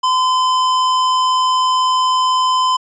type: tone with hard clipping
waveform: sine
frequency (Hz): 1022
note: C6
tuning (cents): -41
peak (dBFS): -14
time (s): 0.03-2.77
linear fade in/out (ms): 10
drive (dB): 18
effects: resampled to 16000 Hz